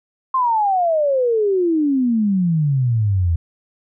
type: exponential sweep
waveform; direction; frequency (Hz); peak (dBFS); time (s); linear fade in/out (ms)
sine; down; 1066 to 80.9; -14; 0.34-3.36; 5
effects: none